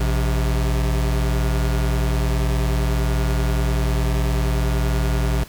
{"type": "tone pair together", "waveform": "square", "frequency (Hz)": [57.44, 130.6], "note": ["A#1", "C3"], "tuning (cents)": [-25, -3], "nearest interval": "octave + major second", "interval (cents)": 1422, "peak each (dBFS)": [-19, -25], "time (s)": [0, 5.44], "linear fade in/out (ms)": 5, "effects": ["pink hiss -43 dBFS RMS until 5.48 s"]}